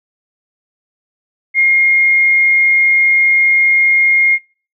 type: tone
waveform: sine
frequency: 2135 Hz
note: C7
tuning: 34 cents sharp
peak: -7 dBFS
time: 1.54-4.39 s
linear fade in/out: 50 ms
effects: noise-tail reverb RT60 0.5 s tail -25 dB re dry